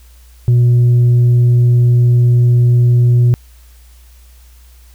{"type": "tone with tanh clipping", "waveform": "sine", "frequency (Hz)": 121.3, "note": "B2", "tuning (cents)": -31, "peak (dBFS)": -7, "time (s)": [0.48, 3.34], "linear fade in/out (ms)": 0, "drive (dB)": 2, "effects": ["added 60 Hz sine -39 dBFS peak until 4.94 s", "white hiss -50 dBFS RMS until 4.94 s"]}